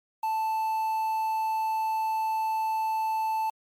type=tone with quantisation; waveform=triangle; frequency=880 Hz; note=A5; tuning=in tune; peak=-23 dBFS; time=0.23-3.5 s; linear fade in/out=5 ms; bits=8; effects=MP3 96 kbps